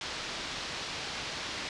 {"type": "low-pass noise", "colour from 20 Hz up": "white", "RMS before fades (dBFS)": -38, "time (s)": [0.01, 1.69], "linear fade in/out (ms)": 2, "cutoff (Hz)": 5100, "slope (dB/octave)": 24, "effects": ["resampled to 24000 Hz"]}